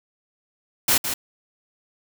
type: noise with echo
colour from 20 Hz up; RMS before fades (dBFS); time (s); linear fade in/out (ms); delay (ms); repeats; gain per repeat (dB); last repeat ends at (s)
white; -18; 0.88-0.98; 5; 160; 1; -8; 1.14
effects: none